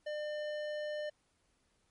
sine tone with hard clipping, 600 Hz, D5, 37 cents sharp, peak -38 dBFS, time 0.06-1.1 s, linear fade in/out 10 ms, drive 13 dB, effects pink hiss -75 dBFS RMS until 1.9 s + MP3 48 kbps

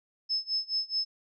sine tone with tremolo, 5220 Hz, E8, 18 cents flat, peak -25 dBFS, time 0.29-1.05 s, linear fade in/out 20 ms, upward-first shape sine, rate 4.7 Hz, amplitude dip 95%, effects none

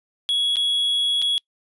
triangle tone with dropouts, 3347 Hz, G#7, 13 cents sharp, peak -17 dBFS, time 0.29-1.38 s, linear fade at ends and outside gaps 0 ms, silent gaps 0.558-0.568 / 1.218-1.223 s, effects noise-tail reverb RT60 0.1 s tail -25 dB re dry + resampled to 24000 Hz

